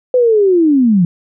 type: linear sweep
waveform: sine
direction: down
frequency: 512 to 164.8 Hz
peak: -7 dBFS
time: 0.14-1.05 s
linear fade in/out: 2 ms
effects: none